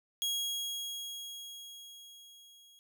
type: tone with level ramp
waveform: sawtooth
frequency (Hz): 3300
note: G#7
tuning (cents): -12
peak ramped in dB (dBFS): -27 to -55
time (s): 0.22-2.79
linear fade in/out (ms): 0
effects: none